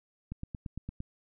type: click train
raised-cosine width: 5 ms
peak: -25 dBFS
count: 7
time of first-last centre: 0.32-1.004 s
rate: 8.77 Hz
effects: none